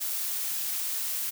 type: noise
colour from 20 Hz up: blue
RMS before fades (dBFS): -31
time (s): 0-1.31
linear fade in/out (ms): 20
effects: none